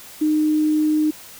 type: tone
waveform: sine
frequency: 306.5 Hz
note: D#4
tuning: 26 cents flat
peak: -15 dBFS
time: 0.21-1.11 s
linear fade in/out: 10 ms
effects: white hiss -41 dBFS RMS until 1.39 s